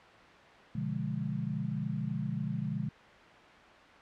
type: chord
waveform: sine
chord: B diminished seventh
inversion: none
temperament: equal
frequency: 123.47 / 146.83 / 174.61 / 207.7 Hz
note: B2 / D3 / F3 / Ab3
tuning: 0 / 0 / 0 / 0 cents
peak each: -38 / -36 / -38 / -37 dBFS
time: 0.75-2.89 s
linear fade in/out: 5 ms
effects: white hiss -53 dBFS RMS until 4.01 s + low-pass 2000 Hz 12 dB/octave